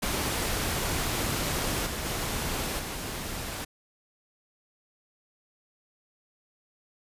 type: noise with level steps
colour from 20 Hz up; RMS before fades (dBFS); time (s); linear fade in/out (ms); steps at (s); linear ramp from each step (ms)
pink; -29 / -33 / -31 / -35; 0.02-3.65; 10; 1.86 / 2.05 / 2.79; 5
effects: resampled to 32000 Hz